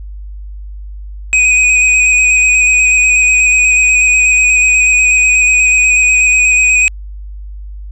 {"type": "tone with vibrato", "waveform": "square", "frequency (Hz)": 2501, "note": "D#7", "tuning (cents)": 8, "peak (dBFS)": -7, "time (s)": [1.33, 6.88], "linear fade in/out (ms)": 0, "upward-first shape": "square", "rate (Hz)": 8.2, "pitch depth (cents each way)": 17, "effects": ["added 50 Hz sine -24 dBFS peak until 7.91 s", "resampled to 22050 Hz"]}